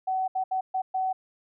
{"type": "tone bursts at uneven times", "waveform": "sine", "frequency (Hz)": 754, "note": "F#5", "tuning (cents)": 32, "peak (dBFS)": -24, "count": 5, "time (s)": [[0.07, 0.28], [0.35, 0.44], [0.51, 0.61], [0.74, 0.82], [0.94, 1.13]], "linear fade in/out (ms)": 10, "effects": []}